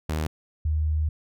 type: tone pair in turn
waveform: sawtooth / sine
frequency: 77.9 / 77.18 Hz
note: D#2 / D#2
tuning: +3 / -13 cents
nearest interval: unison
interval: 16 cents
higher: first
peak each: -21 dBFS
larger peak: neither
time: 0.09-0.27 / 0.65-1.09 s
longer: second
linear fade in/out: 5 ms
effects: none